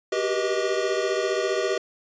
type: tone cluster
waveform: square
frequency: 381.6 / 396.6 / 482.4 / 628 Hz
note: G4 / G4 / B4 / D#5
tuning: -47 / +20 / -41 / +16 cents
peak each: -29 dBFS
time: 0.12-1.78 s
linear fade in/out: 5 ms
effects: resampled to 16000 Hz